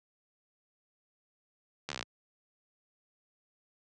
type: slowing click train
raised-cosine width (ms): 0.2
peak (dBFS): -18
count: 10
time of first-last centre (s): 1.89-2.028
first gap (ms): 13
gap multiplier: 1.04
effects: high-pass 100 Hz 12 dB/octave + resampled to 22050 Hz